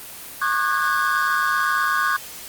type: tone cluster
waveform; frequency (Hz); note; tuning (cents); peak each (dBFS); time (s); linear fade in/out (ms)
triangle; 1093 / 1201 / 1483 / 1641; C#6 / D6 / F#6 / G#6; -25 / +38 / +4 / -21; -22; 0.41-2.17; 10
effects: white hiss -37 dBFS RMS until 2.48 s + Opus 24 kbps